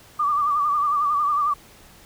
sine tone with vibrato, 1174.7 Hz, D6, in tune, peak -18 dBFS, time 0.19-1.54 s, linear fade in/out 10 ms, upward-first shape sine, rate 11 Hz, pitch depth 66 cents each way, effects pink hiss -49 dBFS RMS until 2.05 s

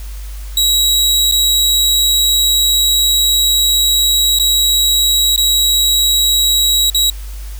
sawtooth tone with dropouts, 3861 Hz, B7, 40 cents flat, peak -7 dBFS, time 0.57-7.1 s, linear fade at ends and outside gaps 2 ms, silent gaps 1.314-1.321 / 4.388-4.397 / 5.362-5.377 / 6.9-6.946 s, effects added 50 Hz sine -24 dBFS peak until 7.59 s + white hiss -39 dBFS RMS until 7.59 s

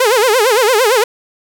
sawtooth tone with vibrato, 466.2 Hz, A#4, in tune, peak -5 dBFS, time 0-1.04 s, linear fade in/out 5 ms, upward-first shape sine, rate 8.8 Hz, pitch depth 220 cents each way, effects none

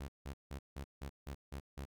sawtooth tone bursts, 69.3 Hz, C#2, in tune, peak -38 dBFS, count 8, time 0-1.854 s, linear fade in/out 10 ms, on 83 ms, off 170 ms, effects none

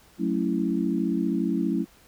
sine chord, F# minor seventh, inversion none, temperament equal, 185 / 220 / 277.2 / 329.6 Hz, F#3 / A3 / C#4 / E4, 0 / 0 / 0 / 0 cents, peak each -28 dBFS, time 0.18-1.86 s, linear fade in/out 50 ms, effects pink hiss -56 dBFS RMS until 2.07 s

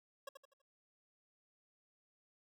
25% pulse tone with echo, 550 Hz, C#5, 14 cents flat, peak -40 dBFS, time 0.27-0.29 s, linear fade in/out 5 ms, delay 82 ms, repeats 4, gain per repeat -8 dB, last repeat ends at 0.618 s, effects none

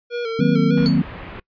square tone with vibrato, 466.2 Hz, A#4, in tune, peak -23 dBFS, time 0.1-0.89 s, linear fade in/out 50 ms, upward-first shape square, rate 3.3 Hz, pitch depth 48 cents each way
sine chord, C half-diminished seventh, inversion first, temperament equal, 155.56 / 185 / 233.1 / 261.6 Hz, Eb3 / Gb3 / Bb3 / C4, 0 / 0 / 0 / 0 cents, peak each -19 dBFS, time 0.39-1.02 s, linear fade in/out 5 ms
pink low-pass noise, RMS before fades -35 dBFS, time 0.77-1.4 s, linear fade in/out 5 ms, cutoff 2800 Hz, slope 24 dB/octave
sine tone with exponential decay, 4442 Hz, C#8, 3 cents sharp, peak -19 dBFS, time 0.86-1.01 s, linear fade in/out 0 ms, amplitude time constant 31 ms
effects noise-tail reverb RT60 0.1 s tail -24 dB re dry + resampled to 11025 Hz

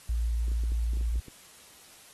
sine tone, 57.5 Hz, A#1, 23 cents flat, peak -25 dBFS, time 0.09-1.2 s, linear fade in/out 5 ms
clicks, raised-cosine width 3 ms, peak -34 dBFS, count 9, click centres 0.482 / 0.517 / 0.637 / 0.72 / 0.934 / 0.971 / 1.011 / 1.158 / 1.283 s
effects white hiss -53 dBFS RMS until 2.13 s + AAC 32 kbps

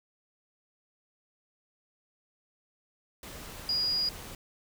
sine tone in noise, 4879 Hz, D#8, 35 cents flat, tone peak -26 dBFS, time 3.69-4.09 s, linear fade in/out 2 ms, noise pink, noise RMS -44 dBFS, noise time 3.23-4.35 s, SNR +15 dB, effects none

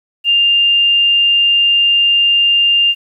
sine tone, 2800 Hz, F7, 4 cents sharp, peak -8 dBFS, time 0.24-2.95 s, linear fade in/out 50 ms, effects 8-bit

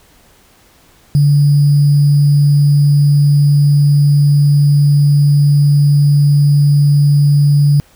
sine tone with sample-and-hold, 144.6 Hz, D3, 27 cents flat, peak -6 dBFS, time 1.15-7.8 s, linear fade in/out 0 ms, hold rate 4900 Hz, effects pink hiss -48 dBFS RMS until 7.95 s

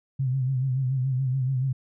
sine tone with vibrato, 130.81 Hz, C3, in tune, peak -22 dBFS, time 0.19-1.73 s, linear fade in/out 10 ms, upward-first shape sine, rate 7 Hz, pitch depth 70 cents each way, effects none

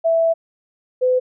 sine tone pair in turn, 659.3 / 506.7 Hz, E5 / B4, 0 / +44 cents, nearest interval perfect fourth, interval 456 cents, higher first, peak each -13 dBFS, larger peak neither, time 0.04-0.34 / 1.01-1.2 s, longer first, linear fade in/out 20 ms, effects none

